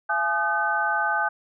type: tone cluster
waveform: sine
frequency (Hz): 679 / 844 / 1227 / 1524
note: F5 / G#5 / D#6 / G6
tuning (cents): -49 / +28 / -25 / -49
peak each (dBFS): -31 / -26 / -28 / -24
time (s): 0.09-1.29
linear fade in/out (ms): 10
effects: none